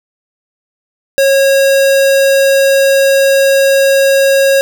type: tone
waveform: square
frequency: 546 Hz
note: C#5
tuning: 26 cents flat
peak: -7 dBFS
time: 1.18-4.61 s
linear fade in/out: 0 ms
effects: none